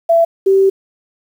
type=tone pair in turn; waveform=sine; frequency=669 / 387.5 Hz; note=E5 / G4; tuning=+25 / -20 cents; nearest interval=major sixth; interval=945 cents; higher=first; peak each=-7 dBFS; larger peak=neither; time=0.09-0.25 / 0.46-0.7 s; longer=second; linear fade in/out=10 ms; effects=7-bit